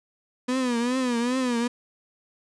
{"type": "tone with vibrato", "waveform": "35% pulse", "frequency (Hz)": 246.9, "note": "B3", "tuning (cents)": 0, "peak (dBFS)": -21, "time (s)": [0.48, 1.68], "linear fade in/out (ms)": 10, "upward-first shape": "triangle", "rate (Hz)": 2.5, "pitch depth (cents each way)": 120, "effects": ["resampled to 22050 Hz"]}